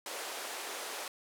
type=band-pass noise; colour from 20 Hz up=pink; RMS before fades=-41 dBFS; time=0.06-1.08 s; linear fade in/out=2 ms; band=410 to 13000 Hz; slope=24 dB/octave; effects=none